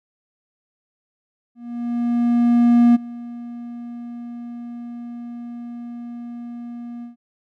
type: tone with ADSR envelope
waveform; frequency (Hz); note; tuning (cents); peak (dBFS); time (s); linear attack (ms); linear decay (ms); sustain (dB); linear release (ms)
triangle; 238.2; A#3; +38; -7; 1.55-7.16; 1400; 19; -21; 130
effects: none